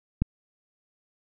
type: click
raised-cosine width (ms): 5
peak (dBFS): -10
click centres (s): 0.22
effects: none